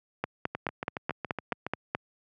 two click trains, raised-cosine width 0.5 ms, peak -17 / -13 dBFS, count 9 / 9, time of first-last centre 0.55-1.666 / 0.24-1.949 s, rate 7.17 / 4.68 Hz, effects high-pass 100 Hz 12 dB/octave

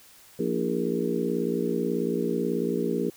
harmonic tone with a mistuned harmonic, 58.27 Hz, A#1, in tune, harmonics 3 / 4 / 5 / 6 / 7 / 8, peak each -32 / -30 / -33 / -33 / -29 / -32 dBFS, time 0.39-3.1 s, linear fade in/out 5 ms, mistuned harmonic 6, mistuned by -66 cents, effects white hiss -53 dBFS RMS until 3.16 s

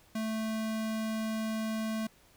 square tone, 220 Hz, A3, in tune, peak -32 dBFS, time 0.15-2.07 s, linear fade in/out 5 ms, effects pink hiss -62 dBFS RMS until 2.36 s

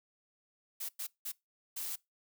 blue noise bursts at uneven times, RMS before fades -39 dBFS, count 4, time 0.8-0.89 / 0.99-1.07 / 1.25-1.32 / 1.76-1.96 s, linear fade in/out 10 ms, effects noise-tail reverb RT60 0.2 s tail -23 dB re dry

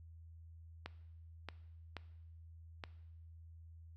clicks, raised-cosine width 0.3 ms, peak -27 dBFS, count 4, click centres 0.86 / 1.487 / 1.967 / 2.838 s, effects noise-tail reverb RT60 0.9 s tail -18 dB re dry + added 82 Hz sine -53 dBFS peak until 3.96 s

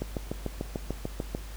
click train, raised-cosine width 2 ms, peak -17 dBFS, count 10, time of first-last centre 0.02-1.349 s, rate 6.77 Hz, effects added 50 Hz sine -38 dBFS peak until 1.56 s + pink hiss -48 dBFS RMS until 1.56 s

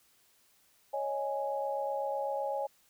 sine chord, C# suspended second, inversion none, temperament equal, 554.4 / 622.3 / 830.6 Hz, C#5 / D#5 / G#5, 0 / 0 / 0 cents, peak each -34 / -39 / -35 dBFS, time 0.93-2.67 s, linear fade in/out 10 ms, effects white hiss -67 dBFS RMS until 2.89 s

